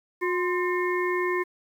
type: harmonic tone with a mistuned harmonic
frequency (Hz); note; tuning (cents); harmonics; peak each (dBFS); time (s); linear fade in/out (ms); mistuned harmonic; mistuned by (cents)
360; F#4; -47; 1 / 3 / 5 / 6; -25 / -30 / -32 / -33; 0.21-1.44; 20; 3; -67
effects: 9-bit